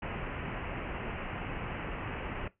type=low-pass noise; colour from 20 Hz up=pink; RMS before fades=-38 dBFS; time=0.02-2.48 s; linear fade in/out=5 ms; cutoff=2900 Hz; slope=96 dB/octave; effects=noise-tail reverb RT60 0.2 s tail -19 dB re dry